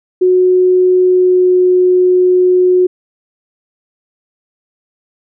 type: tone with pitch glide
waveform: sine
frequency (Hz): 366.5 to 364.4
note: F#4 to F#4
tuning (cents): -16 to -26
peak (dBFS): -6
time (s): 0.21-2.87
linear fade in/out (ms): 10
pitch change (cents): -10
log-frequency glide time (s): 1.02-1.57
effects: none